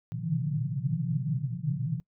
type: band-pass noise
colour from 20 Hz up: white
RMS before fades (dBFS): -30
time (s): 0.12-2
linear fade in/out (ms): 0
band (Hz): 120 to 170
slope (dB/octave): 96
effects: noise-tail reverb RT60 0.1 s tail -23 dB re dry